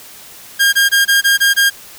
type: tone bursts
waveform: sawtooth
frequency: 1614 Hz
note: G#6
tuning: 50 cents flat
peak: -5 dBFS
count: 7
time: 0.59-1.702 s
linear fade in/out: 20 ms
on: 140 ms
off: 22 ms
effects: white hiss -37 dBFS RMS until 1.98 s